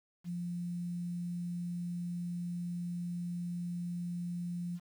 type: tone with quantisation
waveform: sine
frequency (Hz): 174.61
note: F3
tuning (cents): 0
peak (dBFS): -35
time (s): 0.24-4.8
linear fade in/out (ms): 50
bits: 10
effects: none